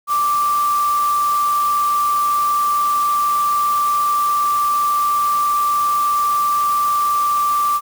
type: tone in noise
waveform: sine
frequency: 1173 Hz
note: D6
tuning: 2 cents flat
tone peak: -14 dBFS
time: 0.07-7.81 s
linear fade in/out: 50 ms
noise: white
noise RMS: -31 dBFS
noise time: 0.07-7.81 s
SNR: +14 dB
effects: none